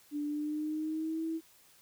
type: tone with pitch glide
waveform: sine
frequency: 293.7 to 324 Hz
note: D4 to E4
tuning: 0 to -30 cents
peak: -32 dBFS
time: 0.11-1.41 s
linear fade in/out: 50 ms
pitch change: +170 cents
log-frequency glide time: 0.24-1.24 s
effects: white hiss -62 dBFS RMS until 1.81 s